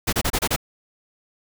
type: noise bursts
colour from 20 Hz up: pink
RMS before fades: -21 dBFS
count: 6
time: 0.07-0.563 s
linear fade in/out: 10 ms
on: 58 ms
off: 29 ms
effects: none